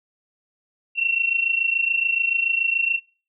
sine tone pair together, 2701 / 2728 Hz, E7 / F7, +42 / -41 cents, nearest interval unison, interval 17 cents, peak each -24 / -20 dBFS, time 0.95-3 s, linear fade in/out 50 ms, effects noise-tail reverb RT60 0.4 s tail -24 dB re dry

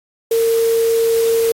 sine tone in noise, 456.9 Hz, A#4, 35 cents flat, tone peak -12 dBFS, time 0.31-1.52 s, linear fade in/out 5 ms, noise white, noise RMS -28 dBFS, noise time 0.31-1.52 s, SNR +13 dB, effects AAC 48 kbps

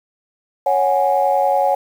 sine chord, C# suspended fourth, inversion none, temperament equal, 554.4 / 740 / 830.6 Hz, C#5 / F#5 / G#5, 0 / 0 / 0 cents, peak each -17 / -17 / -17 dBFS, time 0.66-1.75 s, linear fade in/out 5 ms, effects tanh soft clip ceiling -4 dBFS + 7-bit

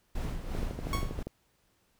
brown noise with tremolo, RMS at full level -32 dBFS, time 0.15-1.23 s, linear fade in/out 5 ms, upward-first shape sine, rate 2.8 Hz, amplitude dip 55%
click train, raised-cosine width 2 ms, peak -23 dBFS, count 10, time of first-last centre 0.55-1.27 s, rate 12.5 Hz
sawtooth tone with exponential decay, 1105 Hz, C#6, 6 cents flat, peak -26 dBFS, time 0.93-1.19 s, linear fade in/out 1 ms, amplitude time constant 55 ms
effects pink hiss -71 dBFS RMS until 1.99 s

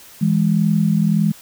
sine tone pair together, 164.23 / 205.9 Hz, E3 / G#3, -6 / -15 cents, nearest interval major third, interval 391 cents, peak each -16 dBFS, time 0.21-1.32 s, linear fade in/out 10 ms, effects white hiss -43 dBFS RMS until 1.41 s

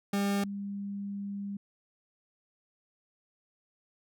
40% pulse / sine tone pair in turn, 200.3 / 200.3 Hz, G3 / G3, +38 / +38 cents, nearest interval unison, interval 0 cents, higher neither, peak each -26 / -34 dBFS, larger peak first, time 0.13-0.44 / 0.44-1.57 s, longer second, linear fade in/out 5 ms, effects none

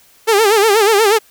sawtooth tone with vibrato, 423.9 Hz, G#4, 35 cents sharp, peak -5 dBFS, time 0.27-1.19 s, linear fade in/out 20 ms, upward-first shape sine, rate 8.3 Hz, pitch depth 130 cents each way, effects white hiss -49 dBFS RMS until 1.3 s

